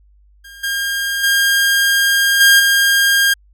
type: tone with level steps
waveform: sawtooth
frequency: 1612 Hz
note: G6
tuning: 48 cents sharp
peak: -32 / -14 / -8 / -3 / -7 dBFS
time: 0.44-3.34 s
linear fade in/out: 10 ms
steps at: 0.63 / 1.23 / 2.4 / 2.59 s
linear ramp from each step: 10 ms
effects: added 50 Hz sine -47 dBFS peak until 3.53 s